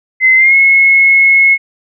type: tone with pitch glide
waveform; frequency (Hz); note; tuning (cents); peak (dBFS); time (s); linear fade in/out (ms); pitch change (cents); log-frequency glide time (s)
sine; 2055 to 2177; C7 to C#7; -32 to -32; -4; 0.2-1.58; 50; +100; 0.36-0.55
effects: none